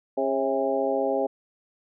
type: harmonic tone with a mistuned harmonic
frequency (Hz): 135.5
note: C#3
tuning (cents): -39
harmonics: 2 / 3 / 4 / 5 / 6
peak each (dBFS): -31 / -28 / -26 / -29 / -31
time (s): 0.17-1.27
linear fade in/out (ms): 10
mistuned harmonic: 5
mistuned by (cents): -56
effects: none